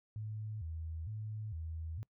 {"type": "tone with vibrato", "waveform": "sine", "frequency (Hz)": 93.2, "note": "F#2", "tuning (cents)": 13, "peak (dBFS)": -39, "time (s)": [0.16, 2.03], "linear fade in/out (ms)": 0, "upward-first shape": "square", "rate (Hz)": 1.1, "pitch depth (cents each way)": 250, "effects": ["noise-tail reverb RT60 0.1 s tail -24 dB re dry"]}